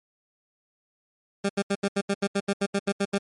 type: tone bursts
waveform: 20% pulse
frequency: 199.2 Hz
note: G3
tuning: 28 cents sharp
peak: -17 dBFS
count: 14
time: 1.44-3.183 s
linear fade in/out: 10 ms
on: 53 ms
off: 77 ms
effects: MP3 48 kbps